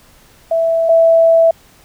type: tone pair in turn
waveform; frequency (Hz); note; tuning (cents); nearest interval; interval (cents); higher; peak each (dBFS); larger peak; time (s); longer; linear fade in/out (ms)
sine; 659.3 / 659.3; E5 / E5; 0 / 0; unison; 0; neither; -11 / -6; second; 0.51-0.89 / 0.89-1.51; second; 5
effects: pink hiss -47 dBFS RMS until 1.84 s